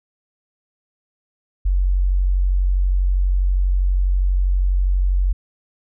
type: tone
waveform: sine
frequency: 46.18 Hz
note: F#1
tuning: 3 cents flat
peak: -14 dBFS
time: 1.65-5.33 s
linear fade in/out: 10 ms
effects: none